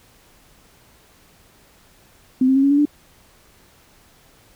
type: tone with pitch steps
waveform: sine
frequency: 257.8 / 264.6 / 271.6 / 278.7 / 286 / 293.6 Hz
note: C4 / C4 / C#4 / C#4 / D4 / D4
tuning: -26 / +20 / -35 / +9 / -46 / 0 cents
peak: -12 dBFS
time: 2.41-2.854 s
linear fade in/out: 5 ms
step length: 74 ms
effects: pink hiss -53 dBFS RMS until 4.55 s